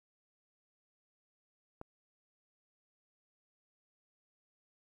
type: click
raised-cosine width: 1 ms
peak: -30 dBFS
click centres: 1.814 s
effects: 11-bit